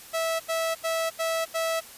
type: tone bursts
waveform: sawtooth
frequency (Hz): 654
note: E5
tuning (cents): -14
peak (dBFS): -21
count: 5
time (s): 0.13-1.808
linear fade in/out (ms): 20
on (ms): 270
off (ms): 82
effects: white hiss -46 dBFS RMS until 1.97 s + resampled to 32000 Hz